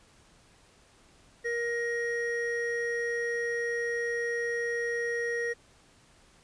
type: tone pair together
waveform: triangle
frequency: 471.6 / 1880 Hz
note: A#4 / A#6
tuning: +20 / +14 cents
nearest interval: 2 octaves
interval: 2394 cents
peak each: -29 / -30 dBFS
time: 1.44-5.54 s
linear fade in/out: 20 ms
effects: pink hiss -60 dBFS RMS until 6.43 s + resampled to 22050 Hz